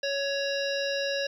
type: harmonic tone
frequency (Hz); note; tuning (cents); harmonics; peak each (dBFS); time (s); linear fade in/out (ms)
557; C#5; +8; 1 / 3 / 5 / 7 / 9 / 10; -29 / -34 / -36 / -37 / -39 / -39; 0.03-1.27; 5
effects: 10-bit